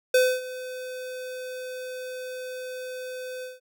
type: tone with ADSR envelope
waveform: square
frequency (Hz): 508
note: B4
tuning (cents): +49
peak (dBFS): -16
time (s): 0.14-3.6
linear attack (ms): 5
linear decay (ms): 260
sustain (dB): -18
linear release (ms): 170
effects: none